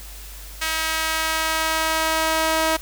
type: tone with high-pass filter sweep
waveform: sawtooth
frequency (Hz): 319.5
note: D#4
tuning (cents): +46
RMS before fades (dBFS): -22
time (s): 0.61-2.77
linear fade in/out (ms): 10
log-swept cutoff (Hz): 1700 to 640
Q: 0.95
effects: added 50 Hz sine -37 dBFS peak until 2.81 s + white hiss -41 dBFS RMS until 2.81 s